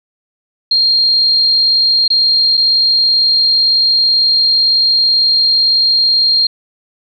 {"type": "tone with dropouts", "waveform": "sine", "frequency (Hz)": 4213, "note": "C8", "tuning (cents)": 11, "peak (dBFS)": -8, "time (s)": [0.71, 6.47], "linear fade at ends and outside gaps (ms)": 5, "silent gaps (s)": [[2.079, 2.102], [2.571, 2.575]], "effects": []}